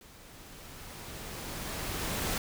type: noise with level ramp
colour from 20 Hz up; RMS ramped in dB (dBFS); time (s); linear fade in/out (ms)
pink; -54 to -31; 0.01-2.38; 2
effects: none